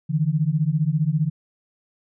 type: beating tone pair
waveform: sine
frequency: 146.83 / 161.83 Hz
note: D3 / E3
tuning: 0 / -32 cents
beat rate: 15 Hz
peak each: -21 / -21 dBFS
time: 0.09-1.3 s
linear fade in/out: 20 ms
effects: none